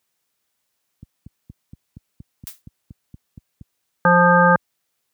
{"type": "click train", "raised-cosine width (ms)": 5, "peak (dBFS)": -25, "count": 12, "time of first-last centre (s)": [1.03, 3.612], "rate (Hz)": 4.26}
{"type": "noise with exponential decay", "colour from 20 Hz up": "blue", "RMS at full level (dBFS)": -29, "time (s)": [2.47, 2.62], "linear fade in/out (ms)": 0, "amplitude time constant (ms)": 31}
{"type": "harmonic tone", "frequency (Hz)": 175.5, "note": "F3", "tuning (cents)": 9, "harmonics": [1, 3, 5, 7, 9], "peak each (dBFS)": [-17, -17, -17, -17, -17], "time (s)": [4.05, 4.56], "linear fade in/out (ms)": 2}
{"effects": ["white hiss -74 dBFS RMS until 5.13 s", "high-pass 60 Hz 12 dB/octave"]}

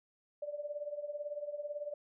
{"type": "tone with tremolo", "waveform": "sine", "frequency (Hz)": 587.3, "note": "D5", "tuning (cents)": 0, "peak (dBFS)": -34, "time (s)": [0.42, 1.94], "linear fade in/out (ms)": 5, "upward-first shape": "triangle", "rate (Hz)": 18, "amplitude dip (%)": 85, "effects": []}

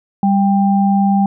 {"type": "tone pair together", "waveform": "sine", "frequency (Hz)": [198, 792], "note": ["G3", "G5"], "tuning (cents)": [18, 18], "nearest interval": "2 octaves", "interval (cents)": 2400, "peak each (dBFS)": [-11, -16], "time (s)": [0.23, 1.26], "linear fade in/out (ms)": 2, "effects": []}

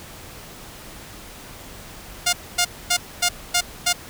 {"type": "tone bursts", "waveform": "5% pulse", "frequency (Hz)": 708, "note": "F5", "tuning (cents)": 23, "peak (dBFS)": -5, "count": 6, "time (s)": [2.26, 3.93], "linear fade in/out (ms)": 10, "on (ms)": 70, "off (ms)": 250, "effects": ["pink hiss -40 dBFS RMS until 4.09 s"]}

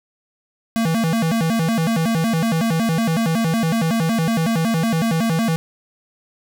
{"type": "tone with vibrato", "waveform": "square", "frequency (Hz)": 192.4, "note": "G3", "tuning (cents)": -32, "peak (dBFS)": -17, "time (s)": [0.76, 5.56], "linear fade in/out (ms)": 0, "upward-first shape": "square", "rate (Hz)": 5.4, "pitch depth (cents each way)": 290, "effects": []}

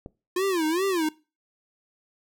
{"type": "click", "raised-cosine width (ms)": 2, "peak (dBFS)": -24, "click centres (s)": 0.061}
{"type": "tone with vibrato", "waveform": "square", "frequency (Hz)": 349.2, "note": "F4", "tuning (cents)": 0, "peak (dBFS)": -23, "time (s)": [0.36, 1.09], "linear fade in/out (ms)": 5, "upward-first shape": "sine", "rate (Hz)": 2.5, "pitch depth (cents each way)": 210}
{"effects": ["noise-tail reverb RT60 0.3 s tail -21 dB re dry"]}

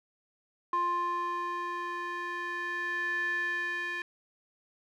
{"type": "tone with band-pass filter sweep", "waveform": "square", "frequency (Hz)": 349.9, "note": "F4", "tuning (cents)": 3, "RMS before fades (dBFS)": -33, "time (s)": [0.73, 4.02], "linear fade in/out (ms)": 2, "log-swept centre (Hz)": [1100, 2000], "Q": 6.4, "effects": []}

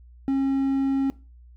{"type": "tone", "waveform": "triangle", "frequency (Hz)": 271.2, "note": "C#4", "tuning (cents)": -38, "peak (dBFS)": -18, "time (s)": [0.28, 1.1], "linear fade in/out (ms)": 0, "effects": ["noise-tail reverb RT60 0.3 s tail -20 dB re dry", "added 60 Hz sine -46 dBFS peak until 1.56 s"]}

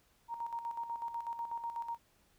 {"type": "tone with tremolo", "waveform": "sine", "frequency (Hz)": 932.3, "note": "A#5", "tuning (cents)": 0, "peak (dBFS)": -35, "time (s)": [0.28, 1.98], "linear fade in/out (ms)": 50, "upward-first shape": "square", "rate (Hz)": 8.1, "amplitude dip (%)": 60, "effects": ["pink hiss -70 dBFS RMS until 2.38 s"]}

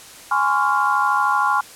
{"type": "chord", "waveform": "sine", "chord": "Db major seventh", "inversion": "second", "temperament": "equal with one note detuned", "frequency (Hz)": [830.6, 1035.7, 1108.7, 1396.9], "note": ["Ab5", "C6", "Db6", "F6"], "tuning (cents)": [0, -18, 0, 0], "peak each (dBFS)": -21, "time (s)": [0.31, 1.61], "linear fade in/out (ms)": 5, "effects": ["white hiss -41 dBFS RMS until 1.75 s", "low-pass 11000 Hz 12 dB/octave"]}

